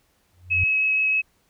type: tone with exponential growth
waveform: sine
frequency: 89.8 Hz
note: F2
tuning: 49 cents sharp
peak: -20 dBFS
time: 0.33-0.64 s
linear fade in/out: 5 ms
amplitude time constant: 66 ms
type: tone with vibrato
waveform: sine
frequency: 2566 Hz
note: E7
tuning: 47 cents flat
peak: -18 dBFS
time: 0.5-1.22 s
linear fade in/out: 20 ms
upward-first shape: triangle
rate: 6.4 Hz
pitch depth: 9 cents each way
effects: pink hiss -65 dBFS RMS until 1.49 s